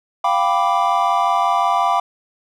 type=chord; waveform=triangle; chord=G dominant seventh; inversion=third; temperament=equal; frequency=698.5 / 784 / 987.8 / 1174.7 Hz; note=F5 / G5 / B5 / D6; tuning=0 / 0 / 0 / 0 cents; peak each=-18 dBFS; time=0.24-2 s; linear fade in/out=5 ms; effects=none